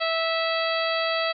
harmonic tone, 655 Hz, E5, 11 cents flat, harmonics 1 / 2 / 3 / 4 / 5 / 6 / 7, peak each -26 / -29 / -31 / -32 / -33 / -34 / -34 dBFS, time 0-1.33 s, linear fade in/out 20 ms, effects none

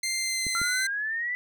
15% pulse tone with pitch glide, 2092 to 2042 Hz, C7 to C7, -1 to -43 cents, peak -20 dBFS, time 0.03-0.87 s, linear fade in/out 5 ms, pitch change -42 cents, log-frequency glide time 0.17-0.65 s
clicks, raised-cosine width 3 ms, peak -24 dBFS, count 2, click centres 0.467 / 0.616 s
sine exponential sweep, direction up, 1361 to 2001 Hz, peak -27 dBFS, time 0.55-1.35 s, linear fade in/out 0 ms
effects none

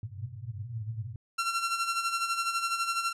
white band-pass noise, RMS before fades -38 dBFS, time 0.03-1.16 s, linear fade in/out 2 ms, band 100 to 120 Hz, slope 96 dB/octave
sawtooth tone with tremolo, 1362 Hz, F6, 44 cents flat, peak -22 dBFS, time 1.38-3.13 s, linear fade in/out 10 ms, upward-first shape sine, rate 12 Hz, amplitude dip 60%
effects low-pass 10000 Hz 12 dB/octave

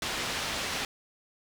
white low-pass noise, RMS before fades -33 dBFS, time 0.02-0.85 s, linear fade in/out 2 ms, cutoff 4300 Hz, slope 12 dB/octave, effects none

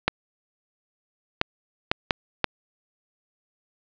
clicks, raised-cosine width 0.3 ms, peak -3 dBFS, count 5, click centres 0.08 / 1.414 / 1.915 / 2.108 / 2.443 s, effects resampled to 11025 Hz + 7-bit

